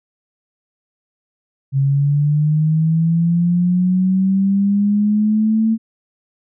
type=linear sweep; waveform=sine; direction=up; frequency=135.2 to 224.4 Hz; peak=-12 dBFS; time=1.72-5.78 s; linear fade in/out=50 ms; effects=none